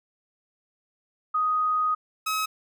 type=tone pair in turn; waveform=sine / sawtooth; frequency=1248 / 1277.9 Hz; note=D#6 / D#6; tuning=+5 / +46 cents; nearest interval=unison; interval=41 cents; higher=second; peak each=-21 dBFS; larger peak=neither; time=1.34-1.95 / 2.26-2.46 s; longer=first; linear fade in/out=10 ms; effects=none